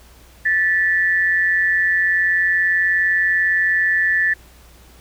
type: tone pair together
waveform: sine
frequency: 1758.7 / 1939 Hz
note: A6 / B6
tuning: -1 / -32 cents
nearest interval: major second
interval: 169 cents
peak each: -15 / -21 dBFS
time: 0.45-4.34 s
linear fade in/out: 10 ms
effects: added 60 Hz sine -46 dBFS peak until 5 s + pink hiss -49 dBFS RMS until 5 s